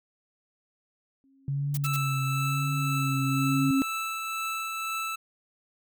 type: tone with exponential growth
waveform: sine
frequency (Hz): 270.4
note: C#4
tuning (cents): -43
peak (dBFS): -20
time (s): 1.24-3.82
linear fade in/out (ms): 0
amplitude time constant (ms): 560
type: tone with vibrato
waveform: sine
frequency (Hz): 138.59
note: C#3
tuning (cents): 0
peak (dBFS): -26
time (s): 1.48-3.71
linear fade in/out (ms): 2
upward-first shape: triangle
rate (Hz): 0.99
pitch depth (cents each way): 69
type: noise bursts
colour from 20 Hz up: blue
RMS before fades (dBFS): -35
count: 3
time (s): 1.74-1.965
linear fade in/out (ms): 5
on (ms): 33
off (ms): 63
type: tone with tremolo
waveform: 25% pulse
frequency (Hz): 1318.5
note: E6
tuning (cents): 0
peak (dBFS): -25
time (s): 1.84-5.16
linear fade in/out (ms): 10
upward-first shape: triangle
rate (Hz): 2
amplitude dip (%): 30
effects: none